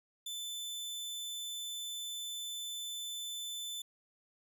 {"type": "tone", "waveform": "sawtooth", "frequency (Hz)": 3520, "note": "A7", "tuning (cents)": 0, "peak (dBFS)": -36, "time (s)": [0.26, 3.82], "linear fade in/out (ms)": 5, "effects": []}